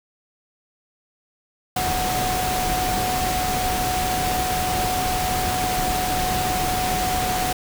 sine tone in noise, 737 Hz, F#5, 7 cents flat, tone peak -23 dBFS, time 1.76-7.53 s, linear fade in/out 5 ms, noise pink, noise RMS -25 dBFS, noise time 1.76-7.53 s, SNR -1 dB, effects none

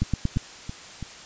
two click trains, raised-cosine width 5 ms, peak -10 / -20 dBFS, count 4 / 4, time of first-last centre 0.02-0.37 / 0.03-1.027 s, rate 8.56 / 3.01 Hz, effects white hiss -43 dBFS RMS until 1.25 s + resampled to 16000 Hz

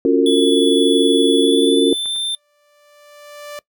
sine chord, Gb major seventh, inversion second, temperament equal with one note detuned, 277.2 / 349.2 / 370 / 454.7 Hz, Db4 / F4 / Gb4 / Bb4, 0 / 0 / 0 / -43 cents, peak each -15 / -17 / -19 / -15 dBFS, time 0.05-1.93 s, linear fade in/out 2 ms
square tone with pitch glide, 3420 to 3571 Hz, A7 to A7, -50 to +25 cents, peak -20 dBFS, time 0.26-2.35 s, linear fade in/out 2 ms, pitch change +75 cents, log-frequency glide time 1.41-2.17 s
clicks, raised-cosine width 0.5 ms, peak -24 / -28 / -34 dBFS, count 3, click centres 2.058 / 2.161 / 2.343 s
sawtooth tone with exponential growth, 587.3 Hz, D5, in tune, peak -24 dBFS, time 2.21-3.59 s, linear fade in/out 0 ms, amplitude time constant 300 ms
effects noise-tail reverb RT60 0.1 s tail -21 dB re dry

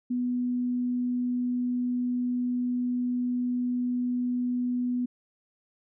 sine tone, 246.8 Hz, B3, 1 cent flat, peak -25 dBFS, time 0.1-5.06 s, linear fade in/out 10 ms, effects none

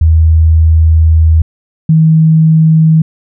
sine tone pair in turn, 80.2 / 159.34 Hz, E2 / D#3, -47 / +42 cents, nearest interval octave, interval 1189 cents, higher second, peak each -3 dBFS, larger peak neither, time 0.01-1.42 / 1.89-3.02 s, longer first, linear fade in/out 5 ms, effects none

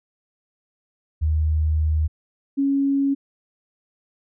sine tone pair in turn, 77.7 / 276.9 Hz, D#2 / C#4, -2 / -2 cents, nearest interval octave + minor seventh, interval 2200 cents, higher second, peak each -17 dBFS, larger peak neither, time 1.21-2.08 / 2.57-3.15 s, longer first, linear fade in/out 20 ms, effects none

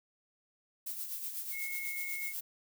violet noise with tremolo, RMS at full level -38 dBFS, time 0.86-2.41 s, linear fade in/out 10 ms, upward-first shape sine, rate 8.1 Hz, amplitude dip 50%
sine tone, 2168 Hz, C#7, 39 cents flat, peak -38 dBFS, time 1.51-2.34 s, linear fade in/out 50 ms
effects none

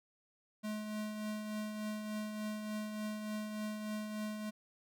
square tone with tremolo, 213.1 Hz, G#3, 45 cents sharp, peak -37 dBFS, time 0.63-4.51 s, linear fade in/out 20 ms, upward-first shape triangle, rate 3.4 Hz, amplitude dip 45%, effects none

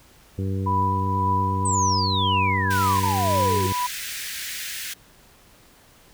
harmonic tone, 96.4 Hz, G2, 28 cents flat, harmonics 1 / 2 / 3 / 4 / 5, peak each -24 / -30 / -34 / -36 / -38 dBFS, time 0.38-3.73 s, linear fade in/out 5 ms
sine tone with tremolo, 987.8 Hz, B5, in tune, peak -19 dBFS, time 0.66-3.87 s, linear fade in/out 10 ms, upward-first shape triangle, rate 1.9 Hz, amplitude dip 55%
sine exponential sweep, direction down, 8372 to 354.1 Hz, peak -24 dBFS, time 1.65-3.67 s, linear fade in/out 5 ms
pink high-pass noise, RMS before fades -32 dBFS, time 2.7-4.94 s, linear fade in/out 10 ms, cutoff 1600 Hz, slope 48 dB/octave
effects pink hiss -53 dBFS RMS until 6.13 s

